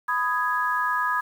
sine chord, G# minor, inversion first, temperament just, 996.7 / 1245.9 / 1661.2 Hz, B5 / D#6 / G#6, +16 / +2 / 0 cents, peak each -26 dBFS, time 0.08-1.21 s, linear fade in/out 10 ms, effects 8-bit

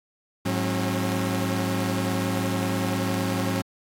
sawtooth tone cluster, 105.3 / 183.3 / 269.6 Hz, G#2 / F#3 / C#4, +24 / -16 / -48 cents, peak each -24 dBFS, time 0.45-3.62 s, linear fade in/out 10 ms, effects AAC 64 kbps

